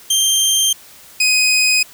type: tone pair in turn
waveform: 20% pulse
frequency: 3163 / 2505 Hz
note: G7 / D#7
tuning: +15 / +11 cents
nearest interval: major third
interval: 404 cents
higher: first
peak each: -7 dBFS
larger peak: neither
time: 0.1-0.73 / 1.2-1.83 s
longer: neither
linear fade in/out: 5 ms
effects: white hiss -42 dBFS RMS until 1.93 s